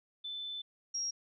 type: tone pair in turn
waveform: sine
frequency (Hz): 3520 / 5609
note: A7 / F8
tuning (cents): 0 / +7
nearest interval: minor sixth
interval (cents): 807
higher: second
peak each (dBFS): -38 / -33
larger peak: second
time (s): 0.24-0.62 / 0.94-1.11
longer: first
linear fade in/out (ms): 10
effects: none